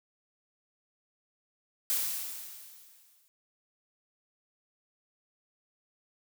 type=noise with exponential decay; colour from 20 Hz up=blue; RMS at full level=-28 dBFS; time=1.9-3.28 s; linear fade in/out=0 ms; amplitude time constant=300 ms; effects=none